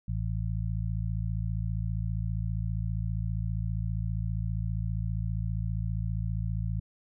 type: harmonic tone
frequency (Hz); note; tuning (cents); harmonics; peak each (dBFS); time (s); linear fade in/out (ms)
55; A1; 0; 1 / 2 / 3; -32 / -31 / -36; 0.08-6.8; 5
effects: none